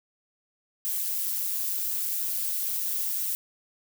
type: noise with amplitude modulation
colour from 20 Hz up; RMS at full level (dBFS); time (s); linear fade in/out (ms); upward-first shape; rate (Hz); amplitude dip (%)
violet; -26; 0.85-3.35; 0; sine; 191; 70
effects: none